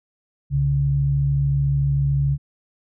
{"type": "tone pair together", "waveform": "sine", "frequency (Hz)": [65.7, 139.21], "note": ["C2", "C#3"], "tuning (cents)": [8, 8], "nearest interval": "octave + minor second", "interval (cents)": 1300, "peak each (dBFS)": [-25, -17], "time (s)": [0.5, 2.38], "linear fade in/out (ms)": 50, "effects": []}